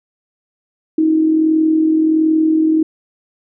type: tone with amplitude modulation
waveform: sine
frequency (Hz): 316.4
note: D#4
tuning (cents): +29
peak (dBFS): -8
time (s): 0.98-2.83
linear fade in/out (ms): 5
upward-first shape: sine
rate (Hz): 41.4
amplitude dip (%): 45
effects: none